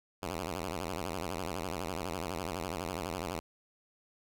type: tone with vibrato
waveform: 5% pulse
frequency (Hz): 87.4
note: F2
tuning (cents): +2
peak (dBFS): -24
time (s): 0.22-3.4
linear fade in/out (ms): 10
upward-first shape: sine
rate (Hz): 12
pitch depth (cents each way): 210
effects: none